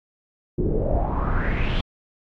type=noise with low-pass filter sweep; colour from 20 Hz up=brown; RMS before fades=-22 dBFS; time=0.58-1.81 s; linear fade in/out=5 ms; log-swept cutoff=330 to 3500 Hz; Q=5.4; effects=AAC 48 kbps